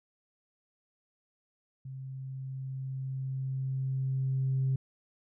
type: tone with level ramp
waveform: sine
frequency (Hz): 132.7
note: C3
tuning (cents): +25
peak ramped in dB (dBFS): -39 to -24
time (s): 1.85-4.76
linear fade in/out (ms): 5
effects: tanh soft clip ceiling -22 dBFS